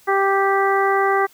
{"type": "harmonic tone", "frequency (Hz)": 392, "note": "G4", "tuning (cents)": 0, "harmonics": [1, 2, 3, 4, 5], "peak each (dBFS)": [-19, -20, -21, -25, -25], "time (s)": [0.07, 1.27], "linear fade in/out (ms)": 20, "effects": ["white hiss -52 dBFS RMS until 1.33 s"]}